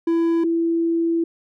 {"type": "tone pair in turn", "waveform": ["triangle", "sine"], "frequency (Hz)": [333.3, 333.3], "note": ["E4", "E4"], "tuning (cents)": [19, 19], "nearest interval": "unison", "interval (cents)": 0, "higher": "neither", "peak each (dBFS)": [-14, -17], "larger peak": "first", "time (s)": [[0.07, 0.44], [0.44, 1.24]], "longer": "second", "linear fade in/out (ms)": 5, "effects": []}